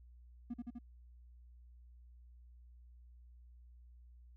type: tone with echo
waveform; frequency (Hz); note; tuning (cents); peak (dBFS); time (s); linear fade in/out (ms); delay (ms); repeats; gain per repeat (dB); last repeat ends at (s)
triangle; 239.4; A#3; +46; -35; 0.5-0.54; 10; 83; 3; -2; 0.789
effects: tanh soft clip ceiling -34 dBFS + added 60 Hz sine -56 dBFS peak until 4.36 s